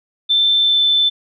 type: tone with pitch glide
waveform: sine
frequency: 3548 to 3528 Hz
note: A7 to A7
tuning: +14 to +4 cents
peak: -11 dBFS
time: 0.29-1.1 s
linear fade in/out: 20 ms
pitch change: -10 cents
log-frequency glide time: 0.6-0.81 s
effects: none